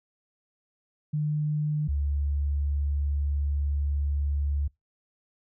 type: tone pair in turn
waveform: sine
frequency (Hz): 150.5 / 71.69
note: D3 / D2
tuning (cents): +43 / -41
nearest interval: octave + minor second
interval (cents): 1284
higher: first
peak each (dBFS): -24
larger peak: neither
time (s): 1.13-1.88 / 1.88-4.68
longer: second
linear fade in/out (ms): 10
effects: noise-tail reverb RT60 0.2 s tail -25 dB re dry